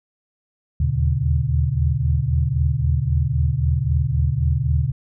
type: tone cluster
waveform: sine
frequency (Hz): 76.2 / 80 / 119.1 / 140.6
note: D#2 / D#2 / A#2 / C#3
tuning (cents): -36 / +49 / +38 / +25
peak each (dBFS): -22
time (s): 0.8-4.92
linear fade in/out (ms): 5
effects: none